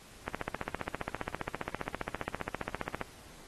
click train, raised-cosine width 0.5 ms, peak -18 dBFS, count 42, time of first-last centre 0.28-3.013 s, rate 15 Hz, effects pink hiss -54 dBFS RMS until 3.47 s + AAC 32 kbps

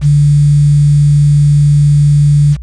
sine tone with quantisation, 145.9 Hz, D3, 11 cents flat, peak -4 dBFS, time 0.01-2.57 s, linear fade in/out 50 ms, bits 5, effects added 60 Hz sine -22 dBFS peak until 2.62 s + resampled to 22050 Hz

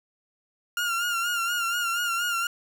30% pulse tone with vibrato, 1400 Hz, F6, 4 cents sharp, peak -22 dBFS, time 0.77-2.47 s, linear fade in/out 2 ms, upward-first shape sine, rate 4.2 Hz, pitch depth 51 cents each way, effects none

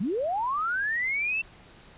sine linear sweep, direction up, 161.4 to 2700 Hz, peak -25 dBFS, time 0-1.42 s, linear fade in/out 10 ms, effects pink hiss -52 dBFS RMS until 1.97 s + resampled to 8000 Hz

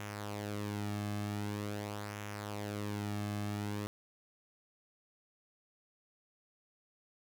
sawtooth tone with flanger, 103.5 Hz, G#2, 5 cents flat, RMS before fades -39 dBFS, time 0-3.87 s, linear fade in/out 0 ms, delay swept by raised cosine 0.22 to 2.12 ms, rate 0.45 Hz, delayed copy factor -0.55, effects none

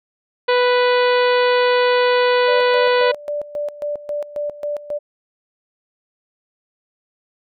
harmonic tone, 493.9 Hz, B4, in tune, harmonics 1 / 2 / 3 / 4 / 5 / 6 / 7 / 8 / 9, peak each -14 / -20 / -24 / -26 / -28 / -30 / -31 / -32 / -33 dBFS, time 0.48-3.12 s, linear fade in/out 10 ms
sine tone with tremolo, 587.3 Hz, D5, in tune, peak -20 dBFS, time 2.47-4.99 s, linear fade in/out 20 ms, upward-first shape square, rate 3.7 Hz, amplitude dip 80%
effects none

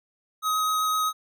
square tone with vibrato, 1263 Hz, D#6, 26 cents sharp, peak -23 dBFS, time 0.42-1.13 s, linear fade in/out 50 ms, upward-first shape triangle, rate 7.8 Hz, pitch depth 9 cents each way, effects none

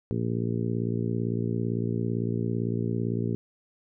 harmonic tone, 57.8 Hz, A#1, 14 cents flat, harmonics 2 / 3 / 4 / 5 / 6 / 7 / 8, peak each -29 / -32 / -32 / -38 / -36 / -35 / -42 dBFS, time 0.11-3.35 s, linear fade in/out 0 ms, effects none

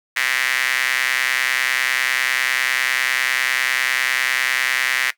sawtooth tone with high-pass filter, 130 Hz, C3, 11 cents flat, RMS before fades -20 dBFS, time 0.16-5.11 s, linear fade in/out 10 ms, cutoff 1900 Hz, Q 3.5, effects noise-tail reverb RT60 0.1 s tail -17 dB re dry

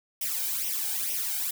blue noise with flanger, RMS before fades -30 dBFS, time 0.21-1.51 s, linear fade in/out 5 ms, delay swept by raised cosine 0.34 to 1.34 ms, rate 2.2 Hz, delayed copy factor +0.8, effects none

